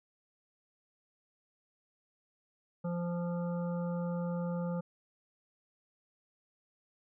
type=harmonic tone; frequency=173.6 Hz; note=F3; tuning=10 cents flat; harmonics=1 / 3 / 5 / 7 / 8; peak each=-33 / -39 / -48 / -50 / -55 dBFS; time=2.84-4.81 s; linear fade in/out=10 ms; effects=none